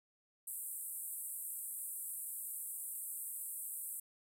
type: band-pass noise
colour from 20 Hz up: pink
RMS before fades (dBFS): -44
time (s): 0.47-4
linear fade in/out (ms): 5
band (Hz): 8100 to 15000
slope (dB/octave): 96
effects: none